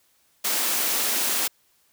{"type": "high-pass noise", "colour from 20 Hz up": "white", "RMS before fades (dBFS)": -24, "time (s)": [0.44, 1.48], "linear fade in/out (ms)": 10, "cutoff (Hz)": 200, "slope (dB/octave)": 96, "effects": ["white hiss -64 dBFS RMS until 1.92 s"]}